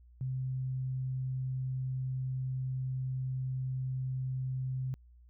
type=tone; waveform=sine; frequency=130 Hz; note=C3; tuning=11 cents flat; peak=-32 dBFS; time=0.21-4.94 s; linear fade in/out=0 ms; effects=added 60 Hz sine -55 dBFS peak until 5.29 s